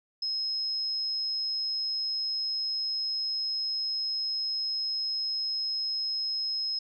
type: tone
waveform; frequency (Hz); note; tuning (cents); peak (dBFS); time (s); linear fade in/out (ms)
sine; 5140; E8; -45; -28; 0.22-6.79; 5
effects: none